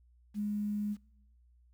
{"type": "tone with quantisation", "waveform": "sine", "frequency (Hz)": 207.7, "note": "G#3", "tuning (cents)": 0, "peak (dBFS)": -31, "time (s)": [0.34, 0.97], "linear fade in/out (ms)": 50, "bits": 10, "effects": ["noise-tail reverb RT60 0.9 s tail -24 dB re dry", "added 60 Hz sine -61 dBFS peak until 1.73 s"]}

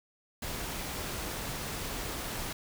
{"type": "noise", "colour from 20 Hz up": "pink", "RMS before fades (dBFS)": -37, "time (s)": [0.42, 2.53], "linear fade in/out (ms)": 5, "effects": []}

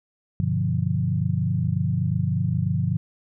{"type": "chord", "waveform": "sine", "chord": "G dominant seventh", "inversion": "none", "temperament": "equal", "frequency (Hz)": [98, 123.47, 146.83, 174.61], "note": ["G2", "B2", "D3", "F3"], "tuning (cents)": [0, 0, 0, 0], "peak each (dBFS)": -26, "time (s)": [0.4, 2.97], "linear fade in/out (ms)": 0, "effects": []}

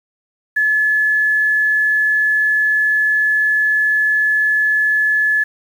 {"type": "tone", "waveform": "sine", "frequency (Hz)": 1717, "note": "A6", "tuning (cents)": -43, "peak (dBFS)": -12, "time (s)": [0.56, 5.44], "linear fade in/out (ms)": 10, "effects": ["7-bit"]}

